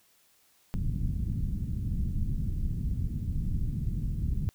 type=low-pass noise; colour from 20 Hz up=pink; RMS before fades=-30 dBFS; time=0.74-4.49 s; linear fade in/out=0 ms; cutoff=190 Hz; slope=24 dB/octave; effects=white hiss -65 dBFS RMS until 4.54 s